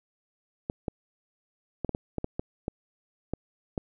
clicks, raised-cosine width 2 ms, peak -16 dBFS, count 11, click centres 0.699 / 0.882 / 1.847 / 1.893 / 1.949 / 2.183 / 2.244 / 2.395 / 2.681 / 3.336 / 3.778 s, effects none

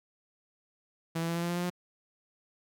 sawtooth tone with pitch steps, 164.81 / 166.63 / 168.47 / 170.33 / 172.21 / 174.11 / 176.03 / 177.97 Hz, E3 / E3 / E3 / F3 / F3 / F3 / F3 / F3, 0 / +19 / +38 / -43 / -24 / -5 / +14 / +33 cents, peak -26 dBFS, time 1.15-1.702 s, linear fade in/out 10 ms, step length 69 ms, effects none

